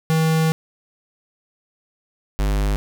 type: tone pair in turn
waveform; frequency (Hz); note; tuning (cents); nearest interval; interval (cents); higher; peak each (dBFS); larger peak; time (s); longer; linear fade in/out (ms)
square; 160 / 50.4; D#3 / G1; +49 / +49; octave + minor sixth; 2000; first; -16 / -18; first; 0.1-0.52 / 2.39-2.76; first; 0
effects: none